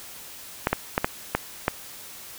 clicks, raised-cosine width 0.5 ms, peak -5 dBFS, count 6, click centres 0.671 / 0.73 / 0.979 / 1.045 / 1.35 / 1.681 s, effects white hiss -42 dBFS RMS until 2.38 s

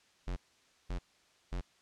square tone bursts, 44.69 Hz, F1, 41 cents sharp, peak -35 dBFS, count 3, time 0.27-1.612 s, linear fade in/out 10 ms, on 94 ms, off 530 ms, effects white hiss -67 dBFS RMS until 1.81 s + low-pass 6000 Hz 12 dB/octave

